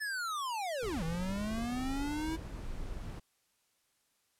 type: linear two-way sweep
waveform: square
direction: down then up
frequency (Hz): 1763 to 158.2 to 327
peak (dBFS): -35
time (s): 0-2.37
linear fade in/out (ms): 20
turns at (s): 1.03
type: noise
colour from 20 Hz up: brown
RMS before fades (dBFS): -41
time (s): 0.82-3.2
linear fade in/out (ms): 10
effects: white hiss -75 dBFS RMS until 4.39 s + low-pass 12000 Hz 12 dB/octave